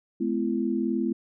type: tone cluster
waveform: sine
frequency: 214.5 / 253.7 / 337.3 Hz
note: A3 / B3 / E4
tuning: -44 / +47 / +40 cents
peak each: -28 dBFS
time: 0.2-1.13 s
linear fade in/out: 10 ms
effects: none